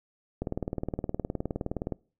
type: click train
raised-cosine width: 2 ms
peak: -17 dBFS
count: 30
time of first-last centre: 0.42-1.923 s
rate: 19.3 Hz
effects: noise-tail reverb RT60 0.4 s tail -24 dB re dry